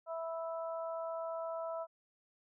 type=harmonic tone; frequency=328.6 Hz; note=E4; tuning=5 cents flat; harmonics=2 / 3 / 4; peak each=-38 / -46 / -46 dBFS; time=0.06-1.87 s; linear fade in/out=50 ms; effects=none